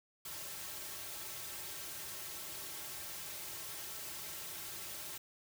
white noise with comb filter, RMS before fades -45 dBFS, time 0.25-5.18 s, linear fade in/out 5 ms, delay 4.1 ms, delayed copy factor -0.9, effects none

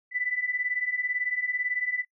sine beating tone pair, 1975.5 / 1993.5 Hz, B6 / B6, 0 / +16 cents, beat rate 18 Hz, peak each -31 / -28 dBFS, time 0.11-2.05 s, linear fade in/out 50 ms, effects noise-tail reverb RT60 0.1 s tail -25 dB re dry

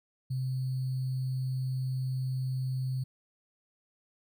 sine tone with sample-and-hold, 130 Hz, C3, 11 cents flat, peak -29 dBFS, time 0.3-3.04 s, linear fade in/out 10 ms, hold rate 4410 Hz, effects none

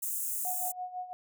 white high-pass noise, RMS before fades -34 dBFS, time 0.02-0.72 s, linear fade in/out 10 ms, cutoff 6900 Hz, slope 48 dB/octave
sine tone with tremolo, 730 Hz, F#5, 24 cents flat, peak -33 dBFS, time 0.45-1.13 s, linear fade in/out 0 ms, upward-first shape sine, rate 6 Hz, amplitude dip 75%
effects none

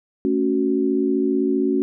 sine chord, F# minor, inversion first, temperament just, 222 / 277.5 / 370 Hz, A3 / C#4 / F#4, +16 / +2 / 0 cents, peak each -24 / -20 / -21 dBFS, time 0.25-1.82 s, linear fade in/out 0 ms, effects none

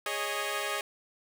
10% pulse chord, Ab suspended fourth, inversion none, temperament equal with one note detuned, 412.9 / 554.4 / 622.3 Hz, Ab4 / Db5 / Eb5, -10 / 0 / 0 cents, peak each -27 dBFS, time 0.06-0.81 s, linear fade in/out 2 ms, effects none

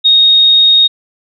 sine tone, 3729 Hz, A#7, in tune, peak -4 dBFS, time 0.04-0.88 s, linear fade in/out 20 ms, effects none

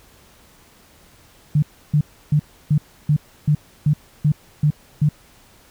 sine tone bursts, 149.2 Hz, D3, 28 cents sharp, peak -12 dBFS, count 10, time 1.55-5.09 s, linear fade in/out 5 ms, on 75 ms, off 310 ms, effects pink hiss -51 dBFS RMS until 5.7 s

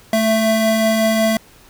square tone pair together, 220 / 665.4 Hz, A3 / E5, 0 / +16 cents, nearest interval octave + perfect fifth, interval 1916 cents, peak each -17 dBFS, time 0.13-1.37 s, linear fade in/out 2 ms, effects pink hiss -47 dBFS RMS until 1.69 s

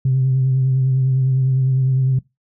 sine tone with vibrato, 131.3 Hz, C3, 6 cents sharp, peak -12 dBFS, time 0.05-2.19 s, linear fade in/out 5 ms, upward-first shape triangle, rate 9.9 Hz, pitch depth 37 cents each way, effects noise-tail reverb RT60 0.2 s tail -22 dB re dry + tanh soft clip ceiling -9 dBFS

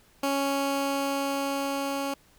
15% pulse tone with level ramp, 277.2 Hz, C#4, in tune, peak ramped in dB -18 to -22 dBFS, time 0.23-2.14 s, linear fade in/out 5 ms, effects pink hiss -60 dBFS RMS until 2.38 s

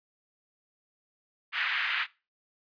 pink band-pass noise, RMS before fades -30 dBFS, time 1.52-2.07 s, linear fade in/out 50 ms, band 1500 to 2900 Hz, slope 24 dB/octave, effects noise-tail reverb RT60 0.3 s tail -21 dB re dry + resampled to 11025 Hz

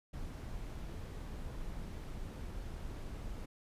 brown noise, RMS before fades -43 dBFS, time 0.13-3.46 s, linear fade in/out 10 ms, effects resampled to 32000 Hz

